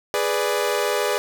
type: chord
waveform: sawtooth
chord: G# diminished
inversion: none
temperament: equal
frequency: 415.3 / 493.9 / 587.3 Hz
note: G#4 / B4 / D5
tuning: 0 / 0 / 0 cents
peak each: -20 / -21 / -21 dBFS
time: 0.14-1.18 s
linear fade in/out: 0 ms
effects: none